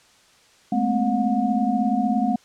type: tone cluster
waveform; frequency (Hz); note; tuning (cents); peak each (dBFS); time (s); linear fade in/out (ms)
sine; 210.4 / 226.9 / 259.5 / 722; G#3 / A#3 / C4 / F#5; +23 / -47 / -14 / -43; -24; 0.72-2.36; 5
effects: white hiss -55 dBFS RMS until 2.44 s + low-pass 7000 Hz 12 dB/octave